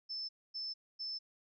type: tone bursts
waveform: sine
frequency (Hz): 5274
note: E8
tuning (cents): 0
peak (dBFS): -38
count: 3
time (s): 0.09-1.19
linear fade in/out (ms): 20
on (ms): 200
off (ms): 250
effects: none